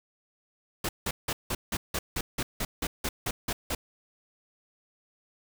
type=noise bursts; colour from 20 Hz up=pink; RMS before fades=-30 dBFS; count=14; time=0.84-3.75 s; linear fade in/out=5 ms; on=50 ms; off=170 ms; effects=none